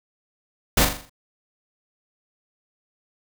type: noise with echo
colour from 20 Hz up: pink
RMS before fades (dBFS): -17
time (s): 0.77-0.85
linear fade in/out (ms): 5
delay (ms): 41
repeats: 6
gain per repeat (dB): -6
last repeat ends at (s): 1.096
effects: none